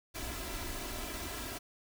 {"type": "noise with comb filter", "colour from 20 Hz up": "pink", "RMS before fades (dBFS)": -40, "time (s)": [0.14, 1.59], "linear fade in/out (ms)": 20, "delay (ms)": 3, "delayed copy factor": 0.65, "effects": []}